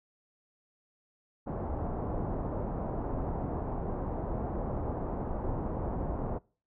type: low-pass noise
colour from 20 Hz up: pink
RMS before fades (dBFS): -34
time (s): 1.46-6.39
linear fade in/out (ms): 20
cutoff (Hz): 920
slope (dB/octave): 24
effects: noise-tail reverb RT60 0.4 s tail -25 dB re dry